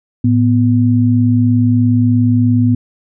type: tone pair together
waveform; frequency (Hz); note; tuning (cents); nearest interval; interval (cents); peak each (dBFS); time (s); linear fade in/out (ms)
sine; 110 / 246.9; A2 / B3; 0 / 0; octave + major second; 1400; -11; 0.24-2.75; 5
effects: none